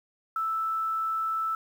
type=tone with quantisation; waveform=sine; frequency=1318.5 Hz; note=E6; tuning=in tune; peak=-26 dBFS; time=0.36-1.55 s; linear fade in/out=2 ms; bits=9; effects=none